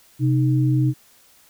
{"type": "tone pair together", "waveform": "sine", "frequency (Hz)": [129.79, 308.7], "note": ["C3", "D#4"], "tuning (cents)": [-14, -14], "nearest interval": "octave + minor third", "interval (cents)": 1500, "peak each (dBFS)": [-16, -22], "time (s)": [0.19, 0.94], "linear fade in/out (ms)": 50, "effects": ["white hiss -54 dBFS RMS until 1.49 s"]}